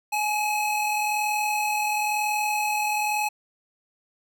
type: tone pair together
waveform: square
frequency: 841 / 2564 Hz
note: G#5 / E7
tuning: +22 / -49 cents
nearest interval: octave + perfect fifth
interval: 1929 cents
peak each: -25 / -29 dBFS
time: 0.12-3.29 s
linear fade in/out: 10 ms
effects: none